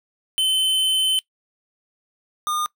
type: tone pair in turn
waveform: square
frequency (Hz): 3062 / 1215.2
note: G7 / D#6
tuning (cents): -41 / -41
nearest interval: octave + major third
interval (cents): 1600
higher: first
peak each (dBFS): -18 / -22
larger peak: first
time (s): 0.38-1.19 / 2.47-2.66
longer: first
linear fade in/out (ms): 0
effects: noise-tail reverb RT60 0.1 s tail -21 dB re dry